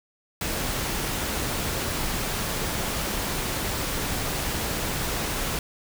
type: noise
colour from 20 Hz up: pink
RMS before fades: -28 dBFS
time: 0.41-5.59 s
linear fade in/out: 2 ms
effects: none